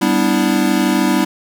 square chord, E minor seventh, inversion first, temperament equal with one note detuned, 196 / 246.9 / 293.7 / 326.4 Hz, G3 / B3 / D4 / E4, 0 / 0 / 0 / -17 cents, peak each -19 dBFS, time 0.01-1.25 s, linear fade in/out 10 ms, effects none

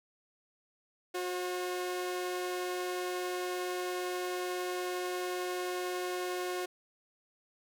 sawtooth tone pair together, 361.7 / 537 Hz, F#4 / C5, -39 / +45 cents, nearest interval perfect fifth, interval 684 cents, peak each -30 / -39 dBFS, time 1.14-6.66 s, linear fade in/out 10 ms, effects none

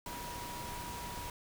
sine tone in noise, 965 Hz, B5, 40 cents flat, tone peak -44 dBFS, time 0.06-1.3 s, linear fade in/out 2 ms, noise pink, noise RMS -44 dBFS, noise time 0.06-1.3 s, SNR -3 dB, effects none

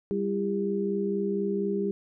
sine tone cluster, 196.6 / 336.5 / 400.7 Hz, G3 / E4 / G4, +5 / +36 / +38 cents, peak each -29 / -34 / -28 dBFS, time 0.11-1.91 s, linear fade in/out 0 ms, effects none

